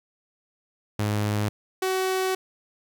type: tone pair in turn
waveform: sawtooth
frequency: 104.8 / 376.2 Hz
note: G#2 / F#4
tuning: +16 / +29 cents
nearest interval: octave + minor seventh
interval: 2213 cents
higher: second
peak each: -19 dBFS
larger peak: neither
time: 0.99-1.49 / 1.82-2.35 s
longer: second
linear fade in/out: 5 ms
effects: 10-bit